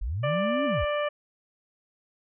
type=linear two-way sweep; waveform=sine; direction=up then down; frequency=38.89 to 287.6 to 38.89 Hz; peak=-27 dBFS; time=0.01-0.85 s; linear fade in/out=10 ms; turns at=0.65 s
type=harmonic tone; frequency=590 Hz; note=D5; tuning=8 cents sharp; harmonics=1 / 2 / 3 / 4 / 5; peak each=-26 / -32 / -36 / -38 / -40 dBFS; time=0.23-1.09 s; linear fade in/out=10 ms
effects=none